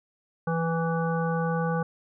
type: harmonic tone with a mistuned harmonic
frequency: 164.81 Hz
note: E3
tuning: in tune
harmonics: 1 / 3 / 5 / 7 / 9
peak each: -26 / -30 / -33 / -35 / -36 dBFS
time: 0.47-1.83 s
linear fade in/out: 5 ms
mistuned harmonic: 1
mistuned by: +17 cents
effects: none